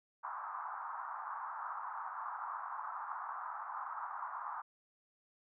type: band-pass noise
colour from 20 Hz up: white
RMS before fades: -43 dBFS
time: 0.23-4.62 s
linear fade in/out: 10 ms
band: 840 to 1300 Hz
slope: 48 dB/octave
effects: none